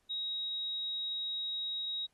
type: tone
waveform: sine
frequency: 3800 Hz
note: A#7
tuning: 33 cents sharp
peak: -34 dBFS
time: 0.09-2.07 s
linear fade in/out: 20 ms
effects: pink hiss -75 dBFS RMS until 2.13 s + AAC 32 kbps